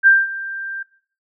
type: tone with ADSR envelope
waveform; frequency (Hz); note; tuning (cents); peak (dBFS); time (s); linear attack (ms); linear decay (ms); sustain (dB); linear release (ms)
sine; 1580; G6; +13; -6; 0.03-0.83; 37; 200; -19; 8
effects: noise-tail reverb RT60 0.5 s tail -18 dB re dry